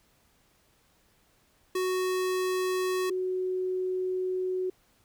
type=tone pair in turn; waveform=square / sine; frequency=370 / 370 Hz; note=F#4 / F#4; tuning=0 / 0 cents; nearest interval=unison; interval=0 cents; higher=neither; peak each=-27 dBFS; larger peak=neither; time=1.75-3.1 / 3.1-4.7 s; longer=second; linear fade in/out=5 ms; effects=pink hiss -66 dBFS RMS until 5.04 s